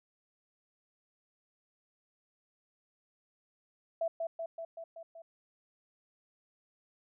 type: tone with echo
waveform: sine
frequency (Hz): 662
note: E5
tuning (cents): +7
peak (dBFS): -29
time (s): 4.01-4.08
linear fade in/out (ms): 5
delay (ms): 190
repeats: 6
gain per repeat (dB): -3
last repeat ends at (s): 5.22
effects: none